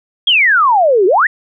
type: exponential two-way sweep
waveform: sine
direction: down then up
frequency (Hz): 3356 to 353.1 to 1978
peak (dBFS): -7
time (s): 0.27-1.27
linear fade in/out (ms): 5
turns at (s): 1.06
effects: none